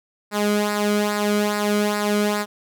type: tone with flanger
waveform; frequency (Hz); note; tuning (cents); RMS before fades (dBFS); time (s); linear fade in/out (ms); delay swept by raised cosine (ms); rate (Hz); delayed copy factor
sawtooth; 207.7; G#3; 0; -21; 0.31-2.46; 50; 0.31 to 1.14; 2.4; -0.65
effects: none